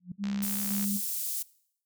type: tone with exponential growth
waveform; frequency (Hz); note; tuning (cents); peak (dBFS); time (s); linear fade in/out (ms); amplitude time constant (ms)
sine; 179; F3; +43; -31; 0-0.12; 5; 24
type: tone with tremolo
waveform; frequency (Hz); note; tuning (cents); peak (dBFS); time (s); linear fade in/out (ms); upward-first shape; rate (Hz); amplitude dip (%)
sine; 201; G3; +44; -29; 0.18-1.01; 50; square; 1.9; 40
type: click train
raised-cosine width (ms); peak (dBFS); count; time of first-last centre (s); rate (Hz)
0.2; -24; 41; 0.24-0.842; 66.5
type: high-pass noise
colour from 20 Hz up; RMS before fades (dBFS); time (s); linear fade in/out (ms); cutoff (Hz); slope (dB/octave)
white; -33; 0.42-1.43; 10; 7200; 12
effects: noise-tail reverb RT60 0.7 s tail -22 dB re dry